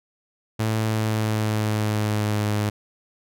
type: tone with pitch glide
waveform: sawtooth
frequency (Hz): 110 to 104.91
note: A2 to G#2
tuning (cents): 0 to +18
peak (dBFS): -17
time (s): 0.59-2.7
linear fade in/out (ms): 10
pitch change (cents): -82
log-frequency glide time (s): 0.83-2.49
effects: none